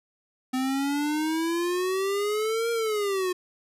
square exponential two-way sweep, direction up then down, 255.4 to 468.3 to 359 Hz, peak -25 dBFS, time 0.53-3.33 s, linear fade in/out 10 ms, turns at 2.71 s, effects resampled to 32000 Hz

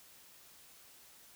silence, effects white hiss -59 dBFS RMS until 1.35 s

